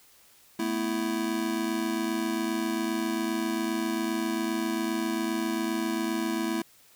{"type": "chord", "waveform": "square", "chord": "A suspended second", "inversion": "none", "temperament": "just", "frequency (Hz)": [220, 247.5, 330], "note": ["A3", "B3", "E4"], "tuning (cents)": [0, 4, 2], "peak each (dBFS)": [-33, -35, -30], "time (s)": [0.59, 6.62], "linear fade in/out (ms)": 5, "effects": ["white hiss -58 dBFS RMS until 6.95 s"]}